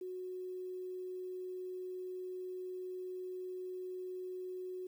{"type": "tone", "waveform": "sine", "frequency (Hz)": 367.6, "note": "F#4", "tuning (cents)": -11, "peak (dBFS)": -40, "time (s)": [0.01, 4.87], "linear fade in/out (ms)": 5, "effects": ["11-bit"]}